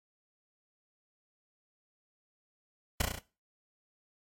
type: noise with echo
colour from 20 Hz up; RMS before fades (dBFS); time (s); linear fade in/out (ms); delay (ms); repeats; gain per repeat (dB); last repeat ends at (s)
pink; -27; 3-3.02; 5; 34; 5; -3; 3.19
effects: noise-tail reverb RT60 0.3 s tail -18 dB re dry + AAC 48 kbps